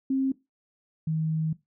sine tone pair in turn, 266.9 / 158.38 Hz, C4 / D#3, +35 / +31 cents, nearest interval major sixth, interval 904 cents, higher first, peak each -22 / -24 dBFS, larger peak first, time 0.1-0.32 / 1.07-1.53 s, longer second, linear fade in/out 5 ms, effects noise-tail reverb RT60 0.2 s tail -18 dB re dry

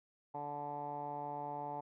10% pulse tone with low-pass filter, 145.5 Hz, D3, 16 cents flat, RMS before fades -42 dBFS, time 0.34-1.81 s, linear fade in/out 10 ms, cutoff 840 Hz, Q 7.3, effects none

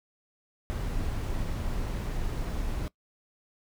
brown noise, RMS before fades -31 dBFS, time 0.7-2.88 s, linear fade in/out 0 ms, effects noise-tail reverb RT60 0.1 s tail -20 dB re dry

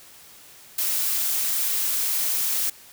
blue noise, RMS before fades -24 dBFS, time 0.78-2.7 s, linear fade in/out 5 ms, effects white hiss -48 dBFS RMS until 2.92 s

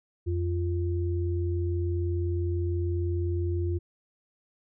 sine tone pair together, 87 / 348 Hz, F2 / F4, -6 / -6 cents, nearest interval 2 octaves, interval 2400 cents, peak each -26 / -32 dBFS, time 0.26-3.79 s, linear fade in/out 20 ms, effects none

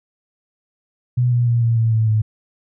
sine tone with pitch steps, 123.47 / 120.86 / 118.3 / 115.8 / 113.35 / 110.96 / 108.61 Hz, B2 / B2 / A#2 / A#2 / A#2 / A2 / A2, 0 / -37 / +26 / -11 / -48 / +15 / -22 cents, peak -13 dBFS, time 1.17-2.22 s, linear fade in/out 10 ms, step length 150 ms, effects none

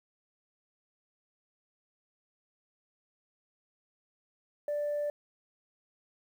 sine tone, 587.3 Hz, D5, in tune, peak -28 dBFS, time 4.68-5.1 s, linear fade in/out 2 ms, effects tanh soft clip ceiling -27 dBFS + 10-bit

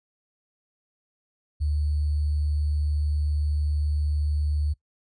sine tone with sample-and-hold, 74.4 Hz, D2, 23 cents sharp, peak -22 dBFS, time 1.6-4.74 s, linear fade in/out 20 ms, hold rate 4410 Hz, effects noise-tail reverb RT60 0.1 s tail -20 dB re dry + resampled to 22050 Hz

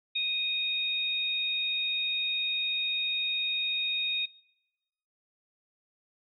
sine tone pair together, 2489 / 3726 Hz, D#7 / A#7, 0 / -2 cents, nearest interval perfect fifth, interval 698 cents, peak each -32 / -28 dBFS, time 0.15-4.26 s, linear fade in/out 10 ms, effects noise-tail reverb RT60 1.0 s tail -24 dB re dry

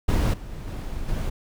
brown noise with level steps, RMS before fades -19 / -36 / -34 / -31 / -26 dBFS, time 0.08-1.3 s, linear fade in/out 10 ms, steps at 0.33 / 0.51 / 0.67 / 1.08 s, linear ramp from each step 10 ms, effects none

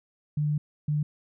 sine tone pair in turn, 149.2 / 149.2 Hz, D3 / D3, +28 / +28 cents, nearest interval unison, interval 0 cents, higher neither, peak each -23 dBFS, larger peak neither, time 0.37-0.58 / 0.88-1.03 s, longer first, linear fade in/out 5 ms, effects none

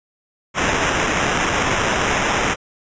violet noise with sample-and-hold, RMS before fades -19 dBFS, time 0.54-2.56 s, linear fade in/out 50 ms, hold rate 4410 Hz, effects resampled to 16000 Hz

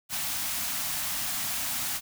white band-stop noise, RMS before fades -31 dBFS, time 0.09-2.01 s, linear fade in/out 50 ms, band 310 to 610 Hz, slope 96 dB/octave, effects none

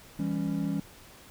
triangle chord, C# diminished, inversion first, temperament just, 166.31 / 199.57 / 277.2 Hz, E3 / G3 / C#4, +16 / +31 / 0 cents, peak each -30 dBFS, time 0.19-0.8 s, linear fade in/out 5 ms, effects pink hiss -52 dBFS RMS until 1.3 s

